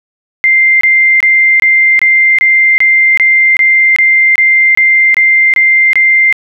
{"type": "tone bursts", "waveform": "sine", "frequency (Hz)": 2093, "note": "C7", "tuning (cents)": 0, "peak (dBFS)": -4, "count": 15, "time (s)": [0.44, 6.326], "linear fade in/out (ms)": 0, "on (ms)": 370, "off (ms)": 24, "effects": []}